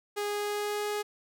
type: tone with pitch glide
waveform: sawtooth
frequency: 412.1 to 416.6 Hz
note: G#4 to G#4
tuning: -13 to +5 cents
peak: -26 dBFS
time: 0.16-1.03 s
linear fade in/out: 20 ms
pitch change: +18 cents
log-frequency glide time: 0.27-0.88 s
effects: none